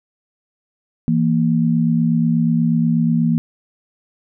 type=tone pair together; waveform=sine; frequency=164.83 / 233.1 Hz; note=E3 / A#3; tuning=0 / 0 cents; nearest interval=tritone; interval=600 cents; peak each=-16 dBFS; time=1.08-3.38 s; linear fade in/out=0 ms; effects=none